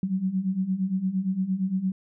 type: beating tone pair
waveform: sine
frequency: 183.2 / 191.9 Hz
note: F#3 / G3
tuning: -17 / -37 cents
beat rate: 8.7 Hz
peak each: -29 / -25 dBFS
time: 0.03-1.92 s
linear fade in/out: 2 ms
effects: none